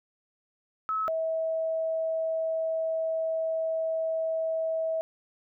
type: tone pair in turn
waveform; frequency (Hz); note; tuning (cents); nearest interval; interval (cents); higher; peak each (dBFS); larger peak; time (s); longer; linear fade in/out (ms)
sine; 1293 / 646.5; E6 / E5; -34 / -34; octave; 1200; first; -26 / -26; neither; 0.89-1.08 / 1.08-5.01; second; 0
effects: none